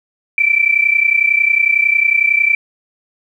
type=tone pair together; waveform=sine; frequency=2318 / 2349 Hz; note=D7 / D7; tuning=-23 / 0 cents; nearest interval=unison; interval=23 cents; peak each=-13 dBFS; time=0.38-2.55 s; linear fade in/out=2 ms; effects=8-bit